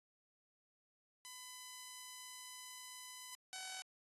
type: tone pair in turn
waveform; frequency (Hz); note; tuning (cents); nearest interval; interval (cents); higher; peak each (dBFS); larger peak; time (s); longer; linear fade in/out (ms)
5% pulse; 1006 / 753.6; B5 / F#5; +32 / +32; perfect fourth; 500; first; -38 / -34; second; 1.25-3.35 / 3.53-3.82; first; 0
effects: AAC 32 kbps